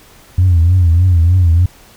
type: tone with vibrato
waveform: sine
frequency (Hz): 87.31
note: F2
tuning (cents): 0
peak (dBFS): -5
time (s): 0.38-1.66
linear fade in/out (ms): 5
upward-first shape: triangle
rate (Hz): 3.3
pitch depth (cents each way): 130
effects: tanh soft clip ceiling -3 dBFS + pink hiss -43 dBFS RMS until 1.96 s